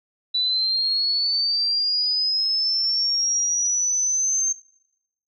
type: linear sweep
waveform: sine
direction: up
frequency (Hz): 3951 to 6350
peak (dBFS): -19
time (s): 0.34-4.53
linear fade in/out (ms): 10
effects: noise-tail reverb RT60 0.9 s tail -24 dB re dry